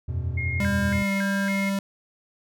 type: chord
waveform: triangle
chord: E suspended second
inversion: none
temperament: just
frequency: 82.41 / 92.71 / 123.61 Hz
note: E2 / F#2 / B2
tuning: 0 / +4 / +2 cents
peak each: -26 / -29 / -28 dBFS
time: 0.08-1.03 s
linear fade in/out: 10 ms
type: tone with vibrato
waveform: sine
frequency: 1851 Hz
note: A#6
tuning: 13 cents flat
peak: -28 dBFS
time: 0.37-1.7 s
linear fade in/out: 10 ms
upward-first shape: square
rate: 1.8 Hz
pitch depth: 250 cents each way
type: tone with pitch glide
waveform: square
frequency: 200 to 196.56 Hz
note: G3 to G3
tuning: +35 to +5 cents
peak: -24 dBFS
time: 0.6-1.79 s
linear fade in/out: 2 ms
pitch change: -30 cents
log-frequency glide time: 1.02-1.1 s
effects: none